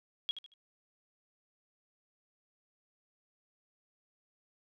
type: tone with echo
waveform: sine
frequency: 3299 Hz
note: G#7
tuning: 12 cents flat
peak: -30 dBFS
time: 0.29-0.31 s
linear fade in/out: 0 ms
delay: 76 ms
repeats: 3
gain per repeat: -10 dB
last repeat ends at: 0.538 s
effects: none